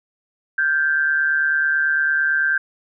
sine tone with amplitude modulation, 1568 Hz, G6, in tune, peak -13 dBFS, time 0.58-2.58 s, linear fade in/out 5 ms, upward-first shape sine, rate 149 Hz, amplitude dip 60%, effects none

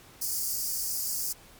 white high-pass noise, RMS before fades -31 dBFS, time 0.21-1.33 s, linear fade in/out 10 ms, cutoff 4600 Hz, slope 96 dB/octave, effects pink hiss -53 dBFS RMS until 1.59 s + MP3 96 kbps

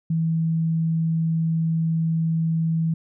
sine tone, 162.8 Hz, E3, 21 cents flat, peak -19 dBFS, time 0.1-2.94 s, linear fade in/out 5 ms, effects none

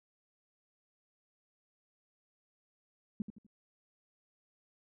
sine tone with echo, 210.6 Hz, G#3, 24 cents sharp, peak -31 dBFS, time 3.2-3.22 s, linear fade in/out 2 ms, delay 82 ms, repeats 3, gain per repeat -9 dB, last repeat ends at 3.466 s, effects none

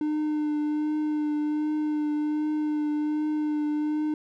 triangle tone with vibrato, 301.8 Hz, D4, 47 cents sharp, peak -22 dBFS, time 0.01-4.14 s, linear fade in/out 2 ms, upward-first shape triangle, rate 1.3 Hz, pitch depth 20 cents each way, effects none

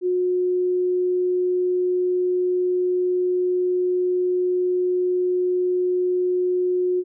sine tone, 362.2 Hz, F#4, 37 cents flat, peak -18 dBFS, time 0.01-7.04 s, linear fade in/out 50 ms, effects none

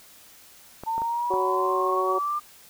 clicks, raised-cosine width 1 ms, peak -22 dBFS, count 4, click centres 0.836 / 0.98 / 1.019 / 1.338 s
sine exponential sweep, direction up, 891 to 1200 Hz, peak -24 dBFS, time 0.86-2.4 s, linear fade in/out 20 ms
harmonic tone, 186.8 Hz, F#3, 17 cents sharp, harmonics 2 / 3 / 4 / 5 / 6, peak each -26 / -30 / -32 / -34 / -36 dBFS, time 1.3-2.19 s, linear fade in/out 10 ms
effects white hiss -51 dBFS RMS until 2.69 s

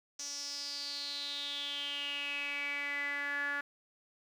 sawtooth tone with band-pass filter sweep, 285.8 Hz, D4, 47 cents flat, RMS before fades -38 dBFS, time 0.19-3.61 s, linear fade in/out 5 ms, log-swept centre 5900 to 1600 Hz, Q 8.1, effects 11-bit

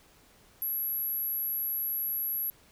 sine tone, 11630 Hz, F#9, 31 cents flat, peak -29 dBFS, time 0.62-2.5 s, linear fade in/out 0 ms, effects pink hiss -60 dBFS RMS until 2.71 s

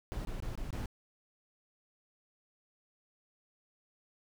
brown noise bursts, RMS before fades -38 dBFS, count 5, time 0.12-0.858 s, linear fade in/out 0 ms, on 130 ms, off 22 ms, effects none

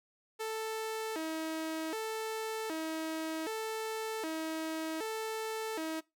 sawtooth tone with vibrato, 375.2 Hz, F#4, 24 cents sharp, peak -31 dBFS, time 0.39-6.01 s, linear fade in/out 20 ms, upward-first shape square, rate 0.65 Hz, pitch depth 280 cents each way, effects noise-tail reverb RT60 0.2 s tail -20 dB re dry

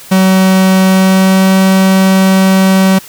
45% pulse tone with pitch glide, 188.8 to 190.44 Hz, F#3 to G3, +35 to -50 cents, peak -5 dBFS, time 0.11-2.99 s, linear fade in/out 10 ms, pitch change +15 cents, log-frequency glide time 0.83-1.58 s, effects white hiss -33 dBFS RMS until 3.08 s

